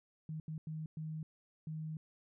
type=tone bursts at uneven times; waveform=sine; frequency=156.8 Hz; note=D#3; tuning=14 cents sharp; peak=-39 dBFS; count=5; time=0.29-0.4 / 0.48-0.58 / 0.67-0.86 / 0.97-1.23 / 1.67-1.97 s; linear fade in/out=2 ms; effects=none